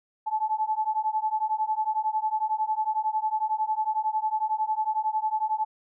sine beating tone pair, 861 / 872 Hz, A5 / A5, -38 / -16 cents, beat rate 11 Hz, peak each -27 dBFS, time 0.26-5.65 s, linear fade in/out 20 ms, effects none

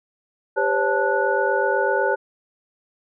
sine tone cluster, 396.9 / 509 / 557 / 879 / 1469 Hz, G4 / C5 / C#5 / A5 / F#6, +22 / -48 / +8 / -2 / -13 cents, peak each -24 dBFS, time 0.56-2.16 s, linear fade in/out 20 ms, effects none

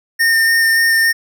square tone with vibrato, 1821 Hz, A#6, 41 cents flat, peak -11 dBFS, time 0.19-1.13 s, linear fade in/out 20 ms, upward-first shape square, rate 3.5 Hz, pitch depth 9 cents each way, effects none

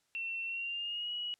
sine tone with pitch glide, 2704 to 2915 Hz, E7 to F#7, +43 to -26 cents, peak -35 dBFS, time 0.15-1.34 s, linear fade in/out 0 ms, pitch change +131 cents, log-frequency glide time 0.46-1.12 s, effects white hiss -75 dBFS RMS until 1.39 s + low-pass 9000 Hz 12 dB/octave

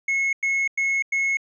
triangle tone bursts, 2179 Hz, C#7, 30 cents flat, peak -18 dBFS, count 4, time 0.08-1.371 s, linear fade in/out 5 ms, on 250 ms, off 97 ms, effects resampled to 16000 Hz

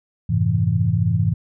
sine chord, F# half-diminished seventh, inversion none, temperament equal with one note detuned, 92.5 / 107.67 / 130.81 / 164.81 Hz, F#2 / A2 / C3 / E3, 0 / -37 / 0 / 0 cents, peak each -23 / -19 / -24 / -21 dBFS, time 0.29-1.34 s, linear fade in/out 10 ms, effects none

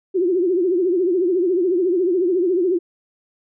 sine tone with vibrato, 360 Hz, F#4, 47 cents flat, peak -15 dBFS, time 0.14-2.79 s, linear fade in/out 20 ms, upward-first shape triangle, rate 14 Hz, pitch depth 150 cents each way, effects none

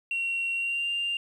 sine tone with pitch glide, 2739 to 2792 Hz, F7 to F7, -34 to -1 cents, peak -25 dBFS, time 0.11-1.17 s, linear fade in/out 2 ms, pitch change +33 cents, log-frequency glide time 0.54-0.9 s, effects tanh soft clip ceiling -23 dBFS + 10-bit

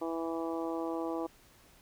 harmonic tone, 164.81 Hz, E3, in tune, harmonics 2 / 3 / 4 / 5 / 6 / 7, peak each -35 / -39 / -41 / -43 / -45 / -46 dBFS, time 0.01-1.27 s, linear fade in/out 10 ms, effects pink hiss -61 dBFS RMS until 1.81 s

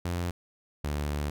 sawtooth tone pair in turn, 87.31 / 73.42 Hz, F2 / D2, 0 / 0 cents, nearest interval minor third, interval 300 cents, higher first, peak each -25 dBFS, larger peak neither, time 0.05-0.31 / 0.84-1.3 s, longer second, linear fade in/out 5 ms, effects none

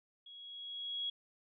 sine tone with level ramp, 3322 Hz, G#7, in tune, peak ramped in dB -51 to -34 dBFS, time 0.26-1.1 s, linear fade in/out 5 ms, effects none

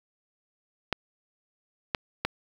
clicks, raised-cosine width 0.3 ms, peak -9 dBFS, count 3, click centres 0.927 / 1.948 / 2.25 s, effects 7-bit

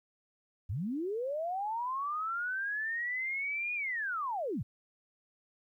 sine linear two-way sweep, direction up then down, 77.78 to 2467 to 77.78 Hz, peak -32 dBFS, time 0.69-4.63 s, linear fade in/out 10 ms, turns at 3.74 s, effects 12-bit

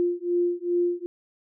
sine beating tone pair, 349.2 / 351.7 Hz, F4 / F4, 0 / +12 cents, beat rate 2.5 Hz, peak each -25 dBFS, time 0-1.06 s, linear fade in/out 0 ms, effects none

